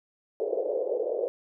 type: band-pass noise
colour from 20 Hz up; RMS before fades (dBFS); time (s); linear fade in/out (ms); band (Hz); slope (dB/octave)
white; -29; 0.4-1.28; 0; 420 to 550; 48
effects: none